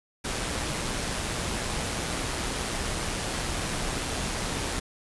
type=noise with amplitude modulation; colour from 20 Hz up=pink; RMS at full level=-29 dBFS; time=0.24-4.8 s; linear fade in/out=10 ms; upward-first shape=sine; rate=122 Hz; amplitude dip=30%; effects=resampled to 24000 Hz